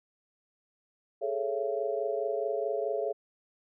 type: chord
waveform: sine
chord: A major seventh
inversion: third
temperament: equal with one note detuned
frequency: 415.3 / 440 / 554.4 / 673.5 Hz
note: G#4 / A4 / C#5 / E5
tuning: 0 / 0 / 0 / +37 cents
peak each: -34 dBFS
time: 1.21-3.13 s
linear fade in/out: 20 ms
effects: none